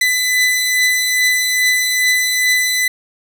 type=beating tone pair; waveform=sawtooth; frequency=2000 / 2002.4 Hz; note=B6 / B6; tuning=+21 / +23 cents; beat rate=2.4 Hz; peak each=-18 / -10 dBFS; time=0.01-2.88 s; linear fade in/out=5 ms; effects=none